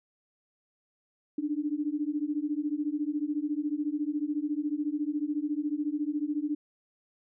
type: beating tone pair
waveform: sine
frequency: 290 / 304 Hz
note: D4 / D#4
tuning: -22 / -40 cents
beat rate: 14 Hz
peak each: -31 dBFS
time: 1.38-6.55 s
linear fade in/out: 5 ms
effects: none